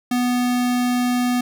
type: tone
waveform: square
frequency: 246.6 Hz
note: B3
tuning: 2 cents flat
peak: -18 dBFS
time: 0.11-1.41 s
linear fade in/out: 5 ms
effects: none